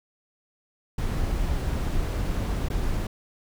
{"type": "noise with dropouts", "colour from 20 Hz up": "brown", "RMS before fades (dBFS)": -26, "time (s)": [0.98, 3.07], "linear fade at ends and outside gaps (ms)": 5, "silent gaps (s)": [2.686, 2.7], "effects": []}